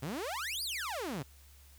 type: exponential two-way sweep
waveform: sawtooth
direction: up then down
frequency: 121.9 to 4978 to 121.9 Hz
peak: -32 dBFS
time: 0.02-1.23 s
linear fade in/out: 10 ms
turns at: 0.63 s
effects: added 70 Hz sine -56 dBFS peak until 1.78 s + white hiss -62 dBFS RMS until 1.78 s